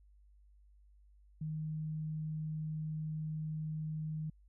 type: tone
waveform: sine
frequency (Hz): 155.56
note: D#3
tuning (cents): 0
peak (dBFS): -36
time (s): 1.41-4.3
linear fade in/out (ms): 5
effects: added 50 Hz sine -60 dBFS peak until 4.48 s